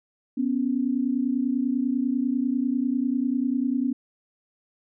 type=tone pair together; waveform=sine; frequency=247.1 / 277.2 Hz; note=B3 / C#4; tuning=+1 / 0 cents; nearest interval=major second; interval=199 cents; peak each=-24 / -25 dBFS; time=0.37-3.93 s; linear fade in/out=10 ms; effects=none